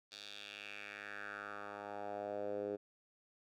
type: tone with band-pass filter sweep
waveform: 10% pulse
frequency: 102.4 Hz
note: G#2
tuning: 24 cents flat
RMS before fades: -45 dBFS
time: 0.11-2.77 s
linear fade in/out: 20 ms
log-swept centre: 4300 to 420 Hz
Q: 3.1
effects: none